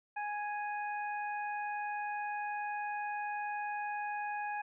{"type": "harmonic tone", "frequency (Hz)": 830.6, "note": "G#5", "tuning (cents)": 0, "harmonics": [1, 2, 3], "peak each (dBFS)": [-36, -42, -46], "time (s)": [0.16, 4.62], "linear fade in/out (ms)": 10, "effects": []}